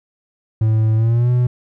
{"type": "tone with pitch glide", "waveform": "triangle", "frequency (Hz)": [110, 123.47], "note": ["A2", "B2"], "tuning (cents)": [0, 0], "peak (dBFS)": -10, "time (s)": [0.61, 1.47], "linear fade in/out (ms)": 5, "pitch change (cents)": 200, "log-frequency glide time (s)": [0.96, 1.3], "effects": []}